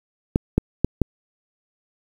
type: clicks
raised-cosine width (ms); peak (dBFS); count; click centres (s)
3; -3; 4; 0.359 / 0.58 / 0.846 / 1.017
effects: 7-bit